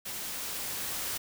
white noise with level ramp, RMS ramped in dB -38 to -34 dBFS, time 0.05-1.18 s, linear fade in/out 10 ms, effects none

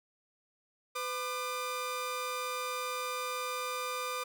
sawtooth tone pair together, 503.1 / 1200 Hz, B4 / D6, +32 / +37 cents, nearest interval octave + minor third, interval 1505 cents, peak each -35 / -32 dBFS, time 0.95-4.24 s, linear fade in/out 10 ms, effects none

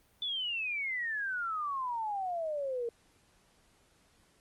sine exponential sweep, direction down, 3520 to 458.2 Hz, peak -32 dBFS, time 0.22-2.89 s, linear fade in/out 2 ms, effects pink hiss -67 dBFS RMS until 4.4 s + Opus 32 kbps

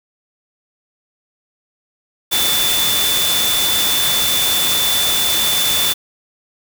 sine tone in noise, 3512 Hz, A7, 4 cents flat, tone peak -17 dBFS, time 2.31-5.94 s, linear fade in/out 20 ms, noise white, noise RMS -18 dBFS, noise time 2.31-5.94 s, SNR -2 dB, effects none

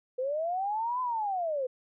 sine linear two-way sweep, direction up then down, 493.9 to 1023 to 493.9 Hz, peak -28 dBFS, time 0.18-1.67 s, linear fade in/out 10 ms, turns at 1.01 s, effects none

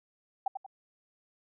sine tone with echo, 779 Hz, G5, 11 cents flat, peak -25 dBFS, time 0.46-0.48 s, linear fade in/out 5 ms, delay 92 ms, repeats 2, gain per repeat -8 dB, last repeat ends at 0.664 s, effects none

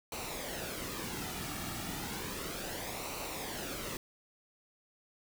pink noise with flanger, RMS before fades -40 dBFS, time 0.12-3.97 s, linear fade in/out 2 ms, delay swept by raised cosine 0.59 to 1.99 ms, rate 0.33 Hz, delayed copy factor -0.55, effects none

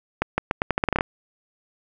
accelerating click train, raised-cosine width 0.5 ms, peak -5 dBFS, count 12, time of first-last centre 0.22-1.009 s, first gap 160 ms, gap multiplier 0.82, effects none

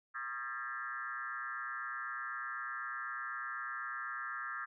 sine tone with frequency modulation, 1480 Hz, F#6, in tune, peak -38 dBFS, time 0.14-4.66 s, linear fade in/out 20 ms, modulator 128 Hz, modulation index 2.5, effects none

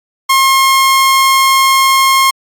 sawtooth tone, 1072 Hz, C6, 42 cents sharp, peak -3 dBFS, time 0.29-2.31 s, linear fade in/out 10 ms, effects AAC 64 kbps

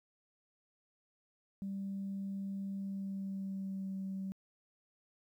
sine tone with pitch glide, 196 to 192.08 Hz, G3 to G3, 0 to -35 cents, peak -36 dBFS, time 1.62-4.32 s, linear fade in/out 0 ms, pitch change -35 cents, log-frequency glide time 2.79-3.92 s, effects tanh soft clip ceiling -33 dBFS + 12-bit

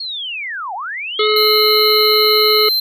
sine linear two-way sweep, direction down then up, 4365 to 698.5 to 4365 Hz, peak -22 dBFS, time 0-1.37 s, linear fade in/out 5 ms, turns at 0.74 s
harmonic tone, 426.8 Hz, G#4, 47 cents sharp, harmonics 1 / 3 / 5 / 7 / 9 / 10, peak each -14 / -19 / -21 / -22 / -24 / -24 dBFS, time 1.19-2.69 s, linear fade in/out 5 ms
square tone, 4111 Hz, C8, 31 cents flat, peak -14 dBFS, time 1.36-2.8 s, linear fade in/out 5 ms
effects none

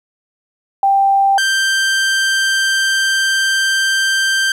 sine / sawtooth tone pair in turn, 787 / 1570.1 Hz, G5 / G6, +7 / +2 cents, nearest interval octave, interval 1195 cents, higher second, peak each -9 dBFS, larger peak neither, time 0.83-1.38 / 1.38-4.52 s, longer second, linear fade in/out 2 ms, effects low-pass 10000 Hz 12 dB/octave + 8-bit

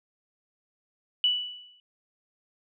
sine tone with exponential decay, 2960 Hz, F#7, in tune, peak -18 dBFS, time 1.24-1.8 s, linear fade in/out 1 ms, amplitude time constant 120 ms, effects none

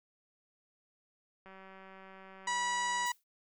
click train, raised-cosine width 0.5 ms, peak -38 dBFS, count 306, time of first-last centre 1.46-3.057 s, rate 191 Hz
harmonic tone, 973 Hz, B5, 26 cents flat, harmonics 1 / 2 / 3 / 4 / 5 / 6 / 7 / 8 / 9, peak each -33 / -36 / -44 / -45 / -48 / -50 / -43 / -47 / -52 dBFS, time 2.47-3.12 s, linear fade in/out 5 ms
blue noise with exponential decay, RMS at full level -44 dBFS, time 3.06-3.24 s, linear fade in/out 5 ms, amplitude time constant 38 ms
effects none

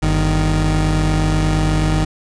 30% pulse tone pair together, 48.46 / 155.56 Hz, G1 / D#3, -19 / 0 cents, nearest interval octave + minor sixth, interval 2019 cents, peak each -14 dBFS, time 0.02-2.05 s, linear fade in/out 10 ms, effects resampled to 22050 Hz

